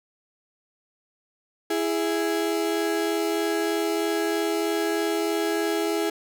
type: tone pair together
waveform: 35% pulse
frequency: 331.3 / 414.5 Hz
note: E4 / G#4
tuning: +9 / -3 cents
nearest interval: major third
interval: 388 cents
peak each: -24 dBFS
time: 1.7-6.1 s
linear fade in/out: 5 ms
effects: none